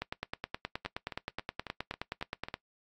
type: two click trains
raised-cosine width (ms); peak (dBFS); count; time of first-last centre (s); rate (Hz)
0.3; -18 / -23; 25 / 7; 0.02-2.541 / 0.85-2.485; 9.52 / 3.67
effects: noise-tail reverb RT60 0.1 s tail -20 dB re dry + AAC 64 kbps